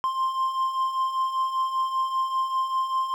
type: beating tone pair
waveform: triangle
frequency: 1046.5 / 1051.6 Hz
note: C6 / C6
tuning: 0 / +8 cents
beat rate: 5.1 Hz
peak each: -29 / -22 dBFS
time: 0.04-3.14 s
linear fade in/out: 0 ms
effects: none